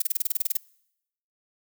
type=noise bursts; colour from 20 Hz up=violet; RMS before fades=-23 dBFS; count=12; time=0-0.571 s; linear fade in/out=5 ms; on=21 ms; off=29 ms; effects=noise-tail reverb RT60 0.8 s tail -24 dB re dry